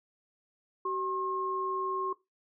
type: tone pair together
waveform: sine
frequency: 379.5 / 1073.4 Hz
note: F#4 / C6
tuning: +44 / +44 cents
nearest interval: octave + tritone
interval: 1800 cents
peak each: -34 / -31 dBFS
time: 0.85-2.13 s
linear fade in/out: 5 ms
effects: noise-tail reverb RT60 0.2 s tail -18 dB re dry